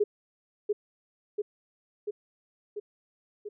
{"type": "tone with echo", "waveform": "sine", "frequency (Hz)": 415.7, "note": "G#4", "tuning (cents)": 2, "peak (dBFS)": -20, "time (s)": [0, 0.04], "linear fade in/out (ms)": 10, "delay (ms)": 690, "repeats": 5, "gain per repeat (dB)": -3, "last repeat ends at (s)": 3.49, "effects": []}